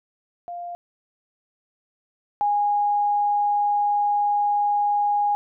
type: tone pair in turn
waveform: sine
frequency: 698.5 / 823 Hz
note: F5 / G#5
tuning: 0 / -16 cents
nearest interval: minor third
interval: 284 cents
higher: second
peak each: -30 / -18 dBFS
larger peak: second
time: 0.48-0.75 / 2.41-5.35 s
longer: second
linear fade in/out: 0 ms
effects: none